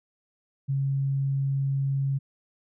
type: tone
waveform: sine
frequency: 137.1 Hz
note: C#3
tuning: 19 cents flat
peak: -23 dBFS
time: 0.68-2.19 s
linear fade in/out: 20 ms
effects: none